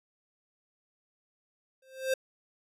square tone with exponential growth, 526 Hz, C5, 9 cents sharp, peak -24 dBFS, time 1.82-2.14 s, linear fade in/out 5 ms, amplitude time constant 68 ms, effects resampled to 32000 Hz

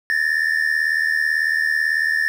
triangle tone pair together, 1740.9 / 1819 Hz, A6 / A#6, -19 / -43 cents, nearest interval minor second, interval 76 cents, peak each -18 dBFS, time 0.1-2.28 s, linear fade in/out 0 ms, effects 8-bit

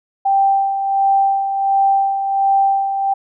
sine tone with tremolo, 785 Hz, G5, 2 cents sharp, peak -10 dBFS, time 0.25-3.14 s, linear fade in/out 10 ms, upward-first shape sine, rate 1.4 Hz, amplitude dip 55%, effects none

